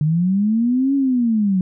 sine linear two-way sweep, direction up then down, 146.83 to 280 to 180.6 Hz, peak -14 dBFS, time 0.01-1.61 s, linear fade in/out 2 ms, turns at 0.95 s, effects none

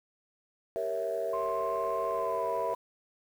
sine chord, G diminished seventh, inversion none, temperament equal with one note detuned, 392 / 466.2 / 554.4 / 657.4 Hz, G4 / Bb4 / Db5 / Fb5, 0 / 0 / 0 / -5 cents, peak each -38 / -34 / -36 / -32 dBFS, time 0.76-2.74 s, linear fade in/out 0 ms
sine tone with pitch glide, 1052 to 987.2 Hz, C6 to B5, +9 to -1 cents, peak -32 dBFS, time 1.33-2.75 s, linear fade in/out 5 ms, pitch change -110 cents, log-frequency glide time 2.09-2.48 s
effects tanh soft clip ceiling -22 dBFS + 9-bit

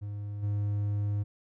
triangle tone with level steps, 102.7 Hz, G#2, 19 cents flat, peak -32 / -25 dBFS, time 0.01-1.24 s, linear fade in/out 20 ms, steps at 0.42 s, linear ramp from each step 20 ms, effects none

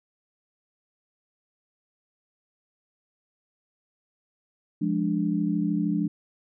sine chord, D diminished, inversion first, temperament equal, 174.61 / 207.7 / 293.7 Hz, F3 / Ab3 / D4, 0 / 0 / 0 cents, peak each -27 dBFS, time 4.81-6.08 s, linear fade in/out 10 ms, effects none

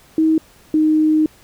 sine tone pair in turn, 317.6 / 310.2 Hz, D#4 / D#4, +36 / -5 cents, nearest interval unison, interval 41 cents, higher first, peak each -11 dBFS, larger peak neither, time 0.18-0.38 / 0.74-1.26 s, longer second, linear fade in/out 2 ms, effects pink hiss -49 dBFS RMS until 1.43 s

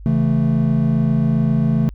triangle chord, A major, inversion first, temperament just, 137.5 / 165 / 220 Hz, C#3 / E3 / A3, -14 / +2 / 0 cents, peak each -16 / -17 / -16 dBFS, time 0.06-1.89 s, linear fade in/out 0 ms, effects added 50 Hz sine -33 dBFS peak until 1.94 s

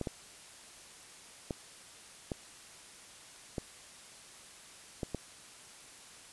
clicks, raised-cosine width 2 ms, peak -21 dBFS, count 7, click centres 0.013 / 0.072 / 1.508 / 2.318 / 3.582 / 5.032 / 5.147 s, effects white hiss -53 dBFS RMS until 6.32 s + resampled to 24000 Hz

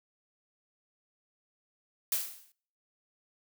blue noise with exponential decay, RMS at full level -27 dBFS, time 2.12-2.52 s, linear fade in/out 2 ms, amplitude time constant 86 ms, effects noise-tail reverb RT60 0.6 s tail -26 dB re dry

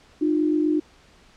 sine tone pair together, 305.5 / 353.5 Hz, D#4 / F4, -32 / +21 cents, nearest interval minor third, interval 253 cents, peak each -19 / -25 dBFS, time 0.21-0.8 s, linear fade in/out 10 ms, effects pink hiss -54 dBFS RMS until 1.36 s + low-pass 6000 Hz 12 dB/octave

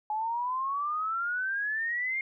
sine exponential sweep, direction up, 843 to 2148 Hz, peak -28 dBFS, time 0.1-2.21 s, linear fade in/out 2 ms, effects none

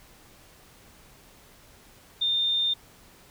sine tone, 3620 Hz, A7, 48 cents sharp, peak -22 dBFS, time 2.21-2.74 s, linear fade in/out 10 ms, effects pink hiss -54 dBFS RMS until 3.3 s

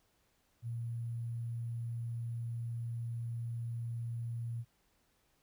sine tone with sample-and-hold, 116.9 Hz, A#2, 5 cents sharp, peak -36 dBFS, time 0.62-4.65 s, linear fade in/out 50 ms, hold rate 11025 Hz, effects pink hiss -74 dBFS RMS until 5.42 s

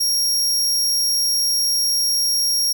sawtooth tone, 5588 Hz, F8, in tune, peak -14 dBFS, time 0-2.73 s, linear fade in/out 10 ms, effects none

